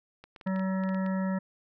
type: clicks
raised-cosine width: 0.3 ms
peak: -31 dBFS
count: 10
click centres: 0.24 / 0.362 / 0.412 / 0.473 / 0.561 / 0.595 / 0.837 / 0.891 / 0.946 / 1.063 s
type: harmonic tone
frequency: 189.6 Hz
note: F#3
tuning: 43 cents sharp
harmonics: 1 / 3 / 5 / 7 / 9 / 10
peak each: -27 / -37 / -41 / -44 / -46 / -47 dBFS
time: 0.46-1.39 s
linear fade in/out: 10 ms
effects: none